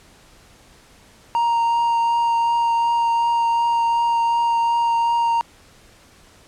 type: tone with vibrato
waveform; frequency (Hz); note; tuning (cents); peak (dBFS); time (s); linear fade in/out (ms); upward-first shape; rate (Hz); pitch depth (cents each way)
triangle; 932.3; A#5; 0; -14; 1.35-5.41; 0; triangle; 2.7; 11
effects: pink hiss -50 dBFS RMS until 6.47 s + low-pass 10000 Hz 12 dB/octave